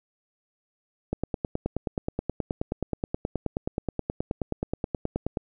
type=click train; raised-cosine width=2 ms; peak=-13 dBFS; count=41; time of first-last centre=1.13-5.372 s; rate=9.43 Hz; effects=none